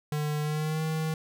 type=tone with pitch glide; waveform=square; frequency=150 to 158.1 Hz; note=D3 to D#3; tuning=+37 to +28 cents; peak=-28 dBFS; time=0.12-1.14 s; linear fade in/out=2 ms; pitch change=+91 cents; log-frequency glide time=0.42-0.82 s; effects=none